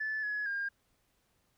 sine tone with pitch steps, 1741 / 1690 / 1611 Hz, A6 / G#6 / G6, -19 / +30 / +47 cents, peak -31 dBFS, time 0-0.69 s, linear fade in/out 10 ms, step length 230 ms, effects tanh soft clip ceiling -28 dBFS + pink hiss -74 dBFS RMS until 1.57 s

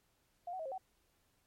sine tone with pitch steps, 702 / 749 / 639 / 534 / 756 Hz, F5 / F#5 / D#5 / C5 / F#5, +9 / +21 / +46 / +35 / +37 cents, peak -39 dBFS, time 0.47-0.78 s, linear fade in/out 5 ms, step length 62 ms, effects pink hiss -75 dBFS RMS until 1.46 s + MP3 64 kbps

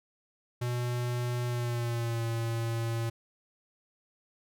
square tone with pitch glide, 122 to 115.15 Hz, B2 to A#2, -21 to -21 cents, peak -30 dBFS, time 0.61-3.1 s, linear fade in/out 10 ms, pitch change -100 cents, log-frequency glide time 1.46-2.24 s, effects none

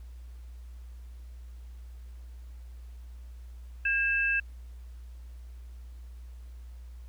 sine tone pair together, 1619.1 / 2637 Hz, G#6 / E7, -44 / 0 cents, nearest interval minor sixth, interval 844 cents, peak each -27 / -27 dBFS, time 3.85-4.4 s, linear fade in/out 5 ms, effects added 60 Hz sine -42 dBFS peak until 7.08 s + pink hiss -65 dBFS RMS until 7.08 s

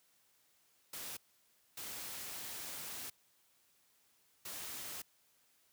white noise bursts at uneven times, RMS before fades -45 dBFS, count 3, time 0.93-1.17 / 1.77-3.1 / 4.45-5.02 s, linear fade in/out 5 ms, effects white hiss -72 dBFS RMS until 5.72 s + high-pass 60 Hz 12 dB/octave

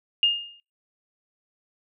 sine tone with exponential decay, 2830 Hz, F7, 22 cents sharp, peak -14 dBFS, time 0.23-0.6 s, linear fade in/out 1 ms, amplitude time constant 80 ms, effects noise-tail reverb RT60 0.4 s tail -26 dB re dry

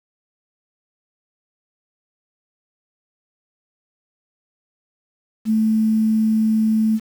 sine tone with quantisation, 219.3 Hz, A3, 6 cents flat, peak -14 dBFS, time 5.45-7 s, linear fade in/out 50 ms, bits 7, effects none

